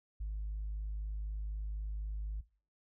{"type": "tone", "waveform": "sine", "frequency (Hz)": 52, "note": "G#1", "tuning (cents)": 3, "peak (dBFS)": -34, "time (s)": [0.2, 2.41], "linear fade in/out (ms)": 10, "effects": ["noise-tail reverb RT60 0.4 s tail -21 dB re dry", "tanh soft clip ceiling -33 dBFS"]}